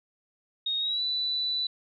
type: tone with pitch glide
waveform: sine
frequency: 3729 to 3974 Hz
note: A#7 to B7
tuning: 0 to +10 cents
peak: -26 dBFS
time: 0.66-1.67 s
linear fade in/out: 5 ms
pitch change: +110 cents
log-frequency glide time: 0.79-1.02 s
effects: none